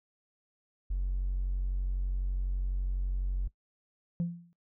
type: tone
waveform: triangle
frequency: 46 Hz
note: F#1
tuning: 9 cents flat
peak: -25 dBFS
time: 0.9-3.48 s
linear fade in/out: 10 ms
type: tone with exponential decay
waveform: sine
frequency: 171.8 Hz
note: F3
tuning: 28 cents flat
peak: -23 dBFS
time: 4.2-4.53 s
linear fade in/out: 0 ms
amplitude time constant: 70 ms
effects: noise-tail reverb RT60 0.1 s tail -21 dB re dry + tanh soft clip ceiling -25 dBFS